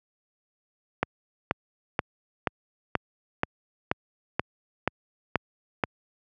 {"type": "click train", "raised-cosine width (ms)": 0.5, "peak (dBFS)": -7, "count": 11, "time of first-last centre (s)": [1.03, 5.838], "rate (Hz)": 2.08, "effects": ["high-pass 80 Hz 12 dB/octave"]}